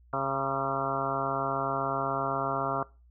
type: harmonic tone with a mistuned harmonic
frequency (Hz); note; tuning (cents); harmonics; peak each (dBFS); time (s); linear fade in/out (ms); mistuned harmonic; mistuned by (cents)
136.2; C#3; -30; 1 / 2 / 3 / 4 / 5 / 6 / 7 / 8 / 9 / 10; -38 / -39 / -39 / -37 / -34 / -40 / -35 / -38 / -35 / -35; 0.13-2.83; 2; 9; -34
effects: noise-tail reverb RT60 0.3 s tail -21 dB re dry + added 60 Hz sine -55 dBFS peak until 3.1 s